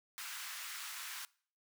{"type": "high-pass noise", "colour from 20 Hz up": "pink", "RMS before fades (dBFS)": -45, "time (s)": [0.18, 1.25], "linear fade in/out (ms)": 0, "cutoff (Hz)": 1200, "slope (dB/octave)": 24, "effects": ["noise-tail reverb RT60 0.5 s tail -23 dB re dry"]}